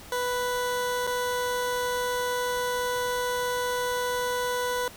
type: tone with dropouts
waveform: 20% pulse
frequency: 493.9 Hz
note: B4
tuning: in tune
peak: -21 dBFS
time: 0.12-4.88 s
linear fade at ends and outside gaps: 2 ms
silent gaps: 1.069-1.073 s
effects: pink hiss -46 dBFS RMS until 4.96 s